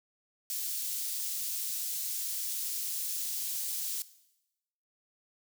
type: high-pass noise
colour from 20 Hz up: white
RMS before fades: -35 dBFS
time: 0.5-4.02 s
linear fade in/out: 0 ms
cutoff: 4800 Hz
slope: 12 dB/octave
effects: noise-tail reverb RT60 0.9 s tail -17 dB re dry